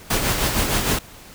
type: noise with tremolo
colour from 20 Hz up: pink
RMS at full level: -19 dBFS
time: 0.1-0.99 s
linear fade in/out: 5 ms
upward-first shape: sine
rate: 6.5 Hz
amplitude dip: 45%
effects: pink hiss -43 dBFS RMS until 1.34 s